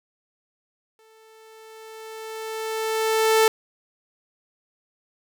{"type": "tone with exponential growth", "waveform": "sawtooth", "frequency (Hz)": 441.6, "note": "A4", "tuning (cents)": 6, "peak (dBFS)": -10, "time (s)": [0.99, 3.48], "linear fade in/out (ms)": 1, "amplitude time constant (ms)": 540, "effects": []}